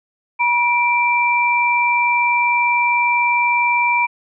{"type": "tone pair together", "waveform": "sine", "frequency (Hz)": [964.5, 2349], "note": ["B5", "D7"], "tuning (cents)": [-41, 0], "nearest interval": "octave + minor third", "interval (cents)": 1541, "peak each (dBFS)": -16, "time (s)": [0.39, 4.07], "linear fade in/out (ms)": 20, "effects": []}